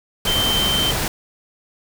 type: tone in noise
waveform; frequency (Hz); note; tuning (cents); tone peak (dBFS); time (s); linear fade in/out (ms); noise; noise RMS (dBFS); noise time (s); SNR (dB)
sine; 3113; G7; -13; -18; 0.27-0.91; 2; pink; -22; 0.25-1.08; +1
effects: none